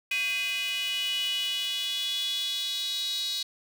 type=tone with high-pass filter sweep; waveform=square; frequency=226.3 Hz; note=A3; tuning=49 cents sharp; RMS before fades=-30 dBFS; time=0.11-3.43 s; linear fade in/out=5 ms; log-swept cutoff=2500 to 4000 Hz; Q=8.4; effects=none